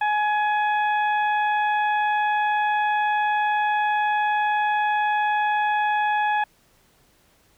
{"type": "harmonic tone", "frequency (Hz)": 841, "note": "G#5", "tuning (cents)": 22, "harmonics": [1, 2, 3, 4], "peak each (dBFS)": [-20, -26, -33, -40], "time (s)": [0.01, 6.44], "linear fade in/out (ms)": 5, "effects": ["pink hiss -60 dBFS RMS until 7.57 s"]}